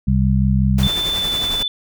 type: harmonic tone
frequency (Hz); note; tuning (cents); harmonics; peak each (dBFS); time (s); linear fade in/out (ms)
65.41; C2; 0; 1 / 2 / 3; -17 / -17 / -17; 0.07-0.88; 10
type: noise with tremolo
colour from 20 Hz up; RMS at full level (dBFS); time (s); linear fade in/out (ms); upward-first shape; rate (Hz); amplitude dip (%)
pink; -26; 0.78-1.63; 5; sine; 11; 40
type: tone with pitch glide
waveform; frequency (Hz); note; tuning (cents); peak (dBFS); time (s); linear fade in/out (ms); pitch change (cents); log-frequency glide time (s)
sine; 3529 to 3503; A7 to A7; +4 to -8; -18; 0.83-1.68; 2; -12; 1.09-1.31
effects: none